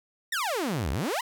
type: exponential two-way sweep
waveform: sawtooth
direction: down then up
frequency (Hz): 1933 to 61.2 to 1056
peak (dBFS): -23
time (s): 0.32-1.21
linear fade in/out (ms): 5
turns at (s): 0.91
effects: none